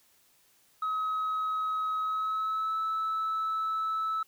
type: tone with pitch glide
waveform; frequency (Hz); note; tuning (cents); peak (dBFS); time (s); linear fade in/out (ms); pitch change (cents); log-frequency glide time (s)
sine; 1275 to 1307.1; D#6 to E6; +42 to -15; -26; 0.82-4.23; 5; +43; 2.01-2.77
effects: tanh soft clip ceiling -26 dBFS + white hiss -65 dBFS RMS until 4.27 s